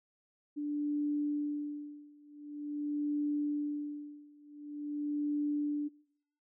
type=tone with tremolo; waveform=sine; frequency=293.7 Hz; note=D4; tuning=in tune; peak=-29 dBFS; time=0.56-5.89 s; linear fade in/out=20 ms; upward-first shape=sine; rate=0.46 Hz; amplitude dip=95%; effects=noise-tail reverb RT60 0.7 s tail -23 dB re dry